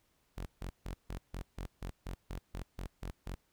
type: tone bursts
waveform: sawtooth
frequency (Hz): 45.2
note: F#1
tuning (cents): -40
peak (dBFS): -35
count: 13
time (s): 0.37-3.353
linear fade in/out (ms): 10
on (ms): 91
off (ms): 150
effects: pink hiss -74 dBFS RMS until 3.52 s